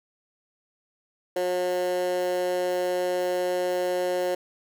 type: tone with high-pass filter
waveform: 15% pulse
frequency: 180.4 Hz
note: F#3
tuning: 44 cents flat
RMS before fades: -26 dBFS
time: 1.36-4.35 s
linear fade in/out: 5 ms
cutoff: 450 Hz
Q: 8.5
effects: none